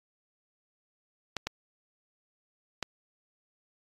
clicks, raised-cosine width 0.2 ms, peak -14 dBFS, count 3, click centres 1.367 / 1.47 / 2.827 s, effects AAC 32 kbps

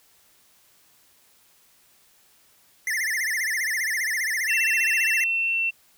square tone with vibrato, 1916 Hz, A#6, 47 cents sharp, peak -24 dBFS, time 2.87-5.24 s, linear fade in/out 2 ms, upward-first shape sine, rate 15 Hz, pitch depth 180 cents each way
sine tone, 2701 Hz, E7, 42 cents sharp, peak -21 dBFS, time 4.48-5.71 s, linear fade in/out 20 ms
effects white hiss -59 dBFS RMS until 5.97 s

